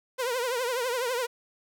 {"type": "tone with vibrato", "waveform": "sawtooth", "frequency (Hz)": 493.9, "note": "B4", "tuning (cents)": 0, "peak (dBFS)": -23, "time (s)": [0.18, 1.27], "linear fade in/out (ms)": 20, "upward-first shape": "triangle", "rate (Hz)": 12, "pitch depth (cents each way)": 130, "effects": []}